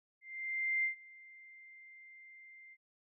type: tone with ADSR envelope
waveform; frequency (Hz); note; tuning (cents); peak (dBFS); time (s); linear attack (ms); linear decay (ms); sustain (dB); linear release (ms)
sine; 2093; C7; 0; -29; 0.21-2.77; 630; 110; -24; 45
effects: none